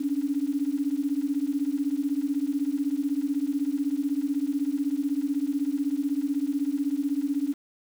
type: beating tone pair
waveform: sine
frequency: 275.5 / 291.5 Hz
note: C#4 / D4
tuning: -11 / -13 cents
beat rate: 16 Hz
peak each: -27 dBFS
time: 0-7.54 s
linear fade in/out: 10 ms
effects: 8-bit